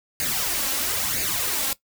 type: noise with flanger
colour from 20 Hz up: white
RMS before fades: -25 dBFS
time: 0.2-1.73 s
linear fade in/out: 0 ms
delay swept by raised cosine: 0.44 to 3.74 ms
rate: 1 Hz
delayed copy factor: +0.65
effects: noise-tail reverb RT60 0.1 s tail -18 dB re dry